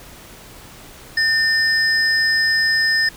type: tone pair together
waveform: sine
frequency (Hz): 1800 / 5091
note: A6 / D#8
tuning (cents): +39 / +39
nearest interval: octave + tritone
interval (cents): 1800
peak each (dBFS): -14 / -18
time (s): 1.17-3.09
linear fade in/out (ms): 5
effects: tanh soft clip ceiling -10 dBFS + pink hiss -41 dBFS RMS until 3.16 s